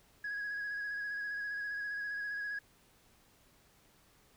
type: tone with vibrato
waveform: sine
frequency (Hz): 1661.2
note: G#6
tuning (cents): 0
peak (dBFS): -34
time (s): 0.24-2.59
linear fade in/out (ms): 5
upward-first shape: square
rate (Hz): 15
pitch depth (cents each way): 18
effects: tanh soft clip ceiling -34 dBFS + pink hiss -66 dBFS RMS until 4.36 s